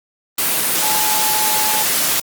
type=tone in noise; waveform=sine; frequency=858 Hz; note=A5; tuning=44 cents flat; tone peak=-21 dBFS; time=0.82-1.83 s; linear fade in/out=5 ms; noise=white; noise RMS=-17 dBFS; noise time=0.38-2.2 s; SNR=-7 dB; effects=high-pass 150 Hz 12 dB/octave + Opus 24 kbps